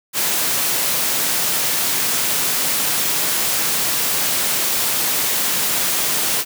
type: high-pass noise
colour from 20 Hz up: white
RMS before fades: -19 dBFS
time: 0.13-6.45 s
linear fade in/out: 50 ms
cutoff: 110 Hz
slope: 24 dB/octave
effects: none